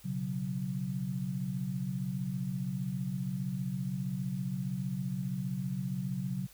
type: chord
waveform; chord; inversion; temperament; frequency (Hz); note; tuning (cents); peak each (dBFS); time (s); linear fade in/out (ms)
sine; B suspended second; none; equal; 123.47 / 138.59 / 185; B2 / C#3 / F#3; 0 / 0 / 0; -40 / -36 / -35; 0.04-6.47; 20
effects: added 50 Hz sine -62 dBFS peak until 6.53 s + white hiss -58 dBFS RMS until 6.53 s